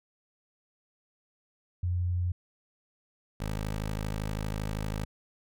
sine / 15% pulse tone pair in turn, 88.8 / 52.62 Hz, F2 / G#1, +29 / +23 cents, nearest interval major sixth, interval 906 cents, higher first, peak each -26 / -25 dBFS, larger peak second, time 1.83-2.32 / 3.4-5.05 s, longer second, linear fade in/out 5 ms, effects none

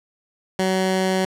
15% pulse tone, 188.1 Hz, F#3, 29 cents sharp, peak -12 dBFS, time 0.59-1.25 s, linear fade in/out 2 ms, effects low-pass 10000 Hz 12 dB/octave

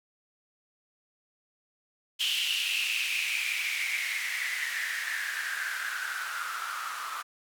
blue noise with band-pass filter sweep, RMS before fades -32 dBFS, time 2.19-7.23 s, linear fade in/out 20 ms, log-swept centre 3000 to 1200 Hz, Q 7.9, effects none

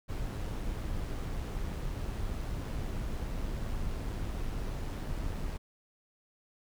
brown noise with amplitude modulation, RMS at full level -34 dBFS, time 0.08-5.58 s, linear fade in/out 20 ms, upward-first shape sine, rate 105 Hz, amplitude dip 25%, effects none

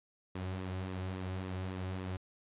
sawtooth tone with flanger, 93.2 Hz, F#2, 13 cents sharp, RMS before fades -39 dBFS, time 0.35-2.17 s, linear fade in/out 5 ms, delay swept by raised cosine 1.3 to 4.5 ms, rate 3.6 Hz, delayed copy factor -0.5, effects resampled to 8000 Hz

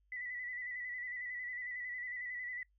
sine tone with vibrato, 1975.5 Hz, B6, in tune, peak -40 dBFS, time 0.12-2.63 s, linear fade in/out 2 ms, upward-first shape square, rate 11 Hz, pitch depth 32 cents each way, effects noise-tail reverb RT60 0.1 s tail -21 dB re dry + added 50 Hz sine -70 dBFS peak until 2.78 s

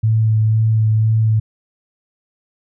sine tone with vibrato, 110 Hz, A2, in tune, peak -11 dBFS, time 0.03-1.4 s, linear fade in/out 10 ms, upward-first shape sine, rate 2 Hz, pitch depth 15 cents each way, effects none

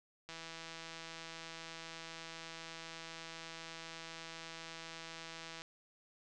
click train, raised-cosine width 0.2 ms, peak -30 dBFS, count 875, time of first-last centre 0.29-5.619 s, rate 164 Hz, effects resampled to 24000 Hz

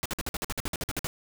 pink noise bursts, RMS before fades -31 dBFS, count 14, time 0.03-1.07 s, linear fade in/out 0 ms, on 26 ms, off 52 ms, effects none

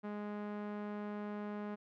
sawtooth tone with low-pass filter, 207.7 Hz, G#3, in tune, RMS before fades -42 dBFS, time 0.03-1.76 s, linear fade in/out 20 ms, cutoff 1500 Hz, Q 0.88, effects none

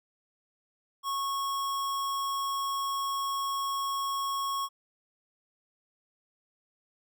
square tone, 1100 Hz, C#6, 14 cents flat, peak -30 dBFS, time 1.03-4.69 s, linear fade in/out 50 ms, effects none

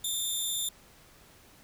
15% pulse tone with amplitude modulation, 3582 Hz, A7, 30 cents sharp, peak -20 dBFS, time 0.04-0.69 s, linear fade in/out 5 ms, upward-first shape sine, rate 245 Hz, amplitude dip 55%, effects pink hiss -57 dBFS RMS until 1.63 s

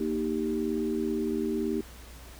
sine chord, Eb major, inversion second, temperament equal, 233.1 / 311.1 / 392 Hz, Bb3 / Eb4 / G4, 0 / 0 / 0 cents, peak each -31 dBFS, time 0-1.81 s, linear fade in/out 5 ms, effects added 60 Hz sine -46 dBFS peak until 2.39 s + pink hiss -50 dBFS RMS until 2.39 s

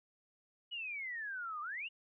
sine exponential two-way sweep, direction down then up, 2960 to 1174.7 to 2960 Hz, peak -39 dBFS, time 0.71-1.89 s, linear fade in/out 20 ms, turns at 1.61 s, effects none

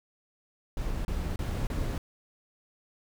brown noise bursts, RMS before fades -31 dBFS, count 4, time 0.77-1.98 s, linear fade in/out 2 ms, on 280 ms, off 30 ms, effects none

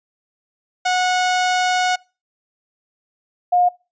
sawtooth / sine tone pair in turn, 732 / 714.5 Hz, F#5 / F5, -19 / +39 cents, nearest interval unison, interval 42 cents, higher first, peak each -12 dBFS, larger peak neither, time 0.85-1.96 / 3.52-3.69 s, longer first, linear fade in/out 10 ms, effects noise-tail reverb RT60 0.3 s tail -24 dB re dry + resampled to 16000 Hz

